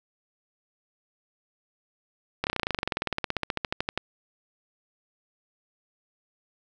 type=slowing click train; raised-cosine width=0.3 ms; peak=-10 dBFS; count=30; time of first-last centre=2.44-3.976 s; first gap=29 ms; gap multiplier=1.04; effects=none